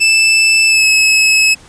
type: tone with pitch glide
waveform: sawtooth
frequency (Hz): 2638 to 2582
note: E7 to E7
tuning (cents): +1 to -37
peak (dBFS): -4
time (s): 0-1.55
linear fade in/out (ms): 20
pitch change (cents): -38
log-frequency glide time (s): 0.67-0.86
effects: pink hiss -41 dBFS RMS until 1.68 s + resampled to 22050 Hz